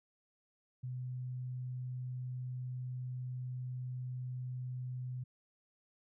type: tone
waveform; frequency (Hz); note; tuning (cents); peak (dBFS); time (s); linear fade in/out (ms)
sine; 126.3; B2; +39; -38; 0.83-5.24; 10
effects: none